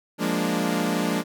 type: chord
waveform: sawtooth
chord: Bb dominant seventh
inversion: second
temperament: equal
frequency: 174.61 / 207.7 / 233.1 / 293.7 Hz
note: F3 / Ab3 / Bb3 / D4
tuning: 0 / 0 / 0 / 0 cents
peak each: -24 dBFS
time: 0.18-1.24 s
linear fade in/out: 50 ms
effects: none